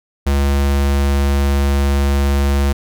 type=tone; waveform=square; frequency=69.9 Hz; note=C#2; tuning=15 cents sharp; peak=-13 dBFS; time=0.26-2.73 s; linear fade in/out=10 ms; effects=none